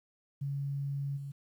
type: tone with level steps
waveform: sine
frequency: 140 Hz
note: C#3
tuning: 18 cents sharp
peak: -32 / -38 dBFS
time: 0.41-1.32 s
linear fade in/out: 10 ms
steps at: 1.16 s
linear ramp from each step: 20 ms
effects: 11-bit